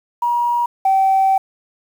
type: tone pair in turn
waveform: sine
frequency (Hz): 956 / 771.2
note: A#5 / G5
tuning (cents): +43 / -28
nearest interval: major third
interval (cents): 371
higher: first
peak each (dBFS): -14 / -10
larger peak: second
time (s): 0.22-0.66 / 0.85-1.38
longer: second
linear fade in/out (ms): 5
effects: tanh soft clip ceiling -7 dBFS + 7-bit